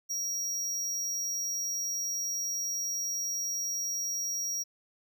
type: tone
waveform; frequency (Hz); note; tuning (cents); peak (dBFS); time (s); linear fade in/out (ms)
square; 5670; F8; +25; -31; 0.09-4.64; 20
effects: none